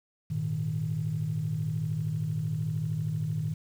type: chord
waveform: sine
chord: Ab suspended second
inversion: none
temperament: just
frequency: 103.83 / 116.8 / 155.74 Hz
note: Ab2 / Bb2 / Eb3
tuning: 0 / +4 / +2 cents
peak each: -35 / -33 / -29 dBFS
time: 0.3-3.54 s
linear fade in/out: 10 ms
effects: tanh soft clip ceiling -20 dBFS + 9-bit